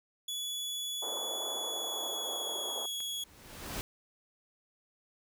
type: tone with pitch glide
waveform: sawtooth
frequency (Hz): 3408 to 3348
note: G#7 to G#7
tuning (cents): +44 to +13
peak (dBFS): -32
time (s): 0.28-3.24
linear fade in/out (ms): 5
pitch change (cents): -31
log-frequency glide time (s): 1.48-2.79
type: band-pass noise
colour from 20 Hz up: pink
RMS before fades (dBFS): -43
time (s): 1.02-2.86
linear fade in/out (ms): 5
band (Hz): 420 to 1000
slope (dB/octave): 24
type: noise with exponential growth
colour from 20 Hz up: pink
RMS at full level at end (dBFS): -36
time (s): 2.93-3.81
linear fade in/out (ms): 0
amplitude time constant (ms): 190
type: click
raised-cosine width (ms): 0.3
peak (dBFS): -33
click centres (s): 3.004
effects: none